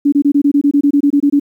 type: tone bursts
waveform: sine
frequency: 285.7 Hz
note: D4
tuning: 48 cents flat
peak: -7 dBFS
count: 14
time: 0.05-1.398 s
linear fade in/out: 10 ms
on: 74 ms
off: 24 ms
effects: 8-bit